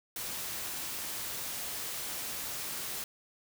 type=noise; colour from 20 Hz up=white; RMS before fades=-38 dBFS; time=0.16-3.04 s; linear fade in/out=2 ms; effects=none